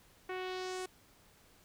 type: tone with low-pass filter sweep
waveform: sawtooth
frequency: 370 Hz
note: F#4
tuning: in tune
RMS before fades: -40 dBFS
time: 0.29-0.86 s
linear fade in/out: 5 ms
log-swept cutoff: 2100 to 9700 Hz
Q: 1.7
effects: pink hiss -64 dBFS RMS until 1.64 s